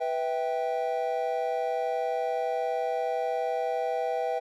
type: chord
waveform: triangle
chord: E minor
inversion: second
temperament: equal with one note detuned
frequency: 493.9 / 652.4 / 784 Hz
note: B4 / E5 / G5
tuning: 0 / -18 / 0 cents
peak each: -29 dBFS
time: 0-4.4 s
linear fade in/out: 20 ms
effects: none